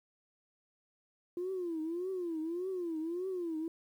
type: tone with vibrato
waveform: sine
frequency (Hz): 345.4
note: F4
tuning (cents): -19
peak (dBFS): -33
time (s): 1.37-3.68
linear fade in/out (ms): 2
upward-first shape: triangle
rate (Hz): 1.7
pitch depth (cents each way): 190
effects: tanh soft clip ceiling -30 dBFS + 11-bit